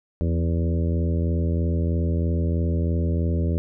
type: harmonic tone with a mistuned harmonic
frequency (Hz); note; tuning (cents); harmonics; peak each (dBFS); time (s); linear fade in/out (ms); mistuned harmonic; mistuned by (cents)
83.1; E2; +15; 1 / 2 / 3 / 4 / 5 / 6 / 7; -21 / -27 / -31 / -33 / -35 / -37 / -38; 0.21-3.58; 0; 2; +31
effects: none